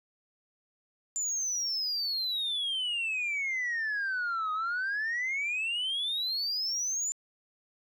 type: exponential two-way sweep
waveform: sine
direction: down then up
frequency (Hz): 7180 to 1244.5 to 7180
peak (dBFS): -27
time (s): 1.16-7.12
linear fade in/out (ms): 0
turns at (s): 4.52
effects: tanh soft clip ceiling -27 dBFS